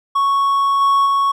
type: tone with level steps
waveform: triangle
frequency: 1108.7 Hz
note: C#6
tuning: in tune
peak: -11 / -9 / -11 dBFS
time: 0.15-1.32 s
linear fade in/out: 10 ms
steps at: 0.8 / 1.05 s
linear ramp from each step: 20 ms
effects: none